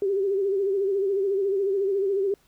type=tone with vibrato; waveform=sine; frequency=392.8 Hz; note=G4; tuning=4 cents sharp; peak=-21 dBFS; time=0.02-2.34 s; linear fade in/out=2 ms; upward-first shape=sine; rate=14 Hz; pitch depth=65 cents each way; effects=pink hiss -63 dBFS RMS until 2.47 s